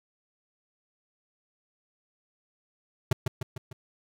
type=tone with echo; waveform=square; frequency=126.9 Hz; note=B2; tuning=47 cents sharp; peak=-20 dBFS; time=3.11-3.13 s; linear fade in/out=5 ms; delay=150 ms; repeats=4; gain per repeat=-5 dB; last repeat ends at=3.73 s; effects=none